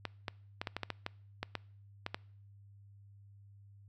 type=clicks; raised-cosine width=0.3 ms; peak=-20 dBFS; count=12; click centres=0.053 / 0.282 / 0.615 / 0.672 / 0.766 / 0.833 / 0.903 / 1.064 / 1.43 / 1.553 / 2.064 / 2.145 s; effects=noise-tail reverb RT60 0.6 s tail -24 dB re dry + added 100 Hz sine -55 dBFS peak until 3.88 s